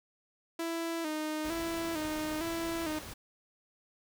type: tone with vibrato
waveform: sawtooth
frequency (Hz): 320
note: D#4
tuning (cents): +49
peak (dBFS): -29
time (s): 0.59-2.99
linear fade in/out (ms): 5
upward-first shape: square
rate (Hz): 1.1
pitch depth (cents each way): 65
type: noise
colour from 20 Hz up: pink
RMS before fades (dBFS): -45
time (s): 1.44-3.14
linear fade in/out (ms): 10
effects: none